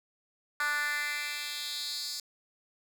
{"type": "tone with high-pass filter sweep", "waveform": "10% pulse", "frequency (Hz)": 293.7, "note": "D4", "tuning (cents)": 0, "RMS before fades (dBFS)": -34, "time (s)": [0.6, 2.2], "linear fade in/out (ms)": 2, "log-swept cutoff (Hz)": [1400, 5200], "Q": 3, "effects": ["10-bit"]}